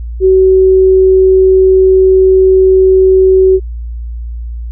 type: tone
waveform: sine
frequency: 377.6 Hz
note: F#4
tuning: 35 cents sharp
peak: -3 dBFS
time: 0.2-3.6 s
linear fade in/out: 50 ms
effects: added 58 Hz sine -18 dBFS peak until 4.71 s